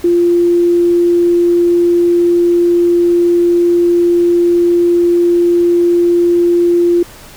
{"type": "tone", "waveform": "sine", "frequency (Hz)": 346.8, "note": "F4", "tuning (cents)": -12, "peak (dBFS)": -7, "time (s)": [0.04, 7.03], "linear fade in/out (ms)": 5, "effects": ["pink hiss -36 dBFS RMS until 7.36 s"]}